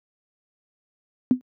sine tone with exponential decay, 252.3 Hz, B3, 37 cents sharp, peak -9 dBFS, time 1.31-1.41 s, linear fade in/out 0 ms, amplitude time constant 21 ms, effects high-pass 150 Hz 12 dB/octave

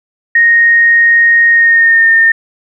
sine tone with pitch glide, 1862 to 1820.5 Hz, A#6 to A#6, -2 to -41 cents, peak -4 dBFS, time 0.35-2.32 s, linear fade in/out 5 ms, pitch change -39 cents, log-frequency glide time 1.5-2.1 s, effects none

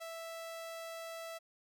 sawtooth tone, 659.3 Hz, E5, in tune, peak -39 dBFS, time 0-1.39 s, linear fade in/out 20 ms, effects none

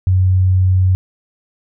sine tone, 92.9 Hz, F#2, 7 cents sharp, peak -9 dBFS, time 0.07-0.95 s, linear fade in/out 0 ms, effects none

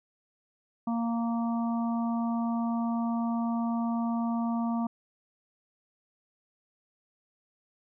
harmonic tone, 232 Hz, A#3, 8 cents flat, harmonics 1 / 3 / 4 / 5, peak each -27 / -37 / -39 / -41 dBFS, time 0.87-4.87 s, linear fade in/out 5 ms, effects none

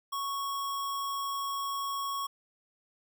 sine tone with sample-and-hold, 1108.7 Hz, C#6, in tune, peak -31 dBFS, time 0.12-2.27 s, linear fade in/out 10 ms, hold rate 4410 Hz, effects none

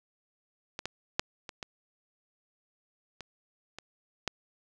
clicks, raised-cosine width 0.2 ms, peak -19 / -16 / -8 / -23 / -20 / -24 / -24 / -12 dBFS, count 8, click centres 0.791 / 0.856 / 1.195 / 1.492 / 1.628 / 3.207 / 3.786 / 4.277 s, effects none

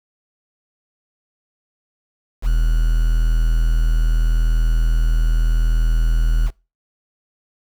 triangle tone with quantisation, 40.4 Hz, E1, 34 cents flat, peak -11 dBFS, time 2.42-6.51 s, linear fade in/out 50 ms, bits 6, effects noise-tail reverb RT60 0.3 s tail -24 dB re dry

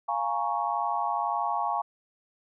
sine chord, Bb minor seventh, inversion second, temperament equal, 698.5 / 830.6 / 932.3 / 1108.7 Hz, F5 / Ab5 / Bb5 / Db6, 0 / 0 / 0 / 0 cents, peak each -32 / -30 / -32 / -31 dBFS, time 0.08-1.82 s, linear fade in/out 10 ms, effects none

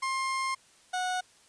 30% pulse tone pair in turn, 1061 / 733.8 Hz, C6 / F#5, +24 / -15 cents, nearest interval tritone, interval 639 cents, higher first, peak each -26 dBFS, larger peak neither, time 0.02-0.55 / 0.93-1.21 s, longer first, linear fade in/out 10 ms, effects white hiss -60 dBFS RMS until 1.48 s + resampled to 22050 Hz

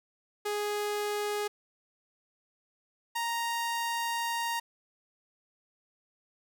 sawtooth tone pair in turn, 415.3 / 932.3 Hz, G#4 / A#5, 0 / 0 cents, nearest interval octave + major second, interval 1400 cents, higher second, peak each -26 / -26 dBFS, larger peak neither, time 0.45-1.48 / 3.15-4.6 s, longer second, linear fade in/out 10 ms, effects none

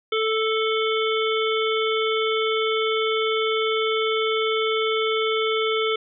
harmonic tone with a mistuned harmonic, 440 Hz, A4, in tune, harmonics 1 / 3 / 5 / 7 / 8, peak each -22 / -27 / -29 / -30 / -31 dBFS, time 0.12-5.96 s, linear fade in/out 5 ms, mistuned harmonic 8, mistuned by -26 cents, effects none

